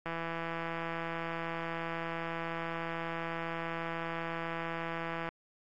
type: click train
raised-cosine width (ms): 0.5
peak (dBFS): -22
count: 869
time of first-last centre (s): 0.06-5.289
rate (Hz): 166
effects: AAC 64 kbps